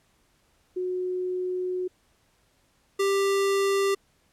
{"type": "tone pair in turn", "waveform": ["sine", "square"], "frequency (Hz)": [365.4, 394.3], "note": ["F#4", "G4"], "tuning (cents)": [-22, 10], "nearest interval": "minor second", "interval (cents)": 132, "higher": "second", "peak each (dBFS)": [-26, -22], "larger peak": "second", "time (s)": [[0.76, 1.88], [2.99, 3.95]], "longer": "first", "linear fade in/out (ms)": 10, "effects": ["pink hiss -66 dBFS RMS until 4.32 s", "low-pass 12000 Hz 12 dB/octave"]}